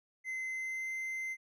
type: tone with pitch glide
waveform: triangle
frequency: 2057 to 2073 Hz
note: C7 to C7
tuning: -30 to -17 cents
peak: -34 dBFS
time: 0.24-1.37 s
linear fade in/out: 50 ms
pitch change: +13 cents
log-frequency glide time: 0.46-0.9 s
effects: none